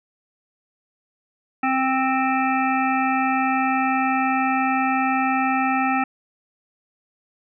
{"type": "harmonic tone", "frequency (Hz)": 262.9, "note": "C4", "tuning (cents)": 8, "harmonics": [1, 3, 5, 7, 9, 10], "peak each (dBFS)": [-23, -22, -25, -29, -30, -31], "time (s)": [1.63, 6.04], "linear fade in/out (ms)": 5, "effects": []}